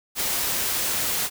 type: noise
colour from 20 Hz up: white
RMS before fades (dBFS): -25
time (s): 0.15-1.3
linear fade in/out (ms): 50
effects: none